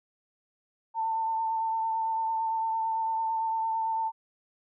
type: tone with vibrato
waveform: sine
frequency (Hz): 895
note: A5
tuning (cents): +29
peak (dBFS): -26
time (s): 0.94-4.12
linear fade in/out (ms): 50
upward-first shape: sine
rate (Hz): 8.9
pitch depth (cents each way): 18
effects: none